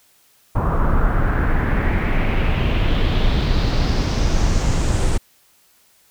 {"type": "noise with low-pass filter sweep", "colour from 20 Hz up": "brown", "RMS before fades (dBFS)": -17, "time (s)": [0.55, 5.18], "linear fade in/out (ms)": 10, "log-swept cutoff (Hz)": [1100, 8600], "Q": 3, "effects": ["white hiss -56 dBFS RMS until 6.1 s"]}